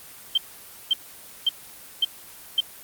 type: tone bursts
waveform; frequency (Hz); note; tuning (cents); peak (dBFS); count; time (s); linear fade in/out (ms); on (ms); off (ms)
sine; 3133; G7; -2; -16; 5; 0.35-2.605; 5; 27; 530
effects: white hiss -44 dBFS RMS until 2.83 s + Opus 24 kbps